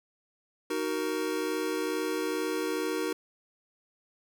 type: chord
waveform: square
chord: D# minor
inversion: none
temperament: just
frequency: 311.1 / 373.4 / 466.7 Hz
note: D#4 / F#4 / A#4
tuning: 0 / +16 / +2 cents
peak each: -34 dBFS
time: 0.7-3.13 s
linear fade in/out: 5 ms
effects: none